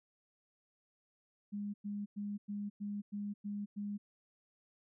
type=tone bursts; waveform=sine; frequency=204.7 Hz; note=G#3; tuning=25 cents flat; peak=-37 dBFS; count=8; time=1.52-3.98 s; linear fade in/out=20 ms; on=220 ms; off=100 ms; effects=none